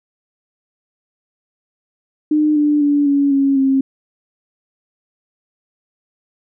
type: tone with pitch steps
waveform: sine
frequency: 303.3 / 296 / 288.9 / 282 / 275.3 / 268.7 Hz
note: D#4 / D4 / D4 / C#4 / C#4 / C4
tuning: -44 / +14 / -28 / +30 / -12 / +46 cents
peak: -11 dBFS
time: 2.31-3.81 s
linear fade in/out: 5 ms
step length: 250 ms
effects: none